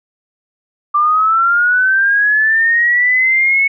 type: linear sweep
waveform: sine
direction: up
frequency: 1174.7 to 2214 Hz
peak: -9 dBFS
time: 0.94-3.68 s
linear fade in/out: 10 ms
effects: none